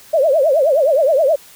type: tone with vibrato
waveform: sine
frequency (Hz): 587.3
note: D5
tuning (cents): 0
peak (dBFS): -10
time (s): 0.13-1.36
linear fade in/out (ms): 10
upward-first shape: triangle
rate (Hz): 9.5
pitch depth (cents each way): 260
effects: white hiss -43 dBFS RMS until 1.55 s